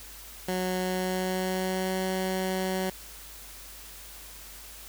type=tone with pitch glide; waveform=15% pulse; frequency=184.1 to 187.53 Hz; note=F#3 to F#3; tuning=-8 to +24 cents; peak=-21 dBFS; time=0.48-2.9 s; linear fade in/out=5 ms; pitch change=+32 cents; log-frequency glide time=0.79-1.96 s; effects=added 50 Hz sine -50 dBFS peak until 4.88 s + white hiss -46 dBFS RMS until 4.88 s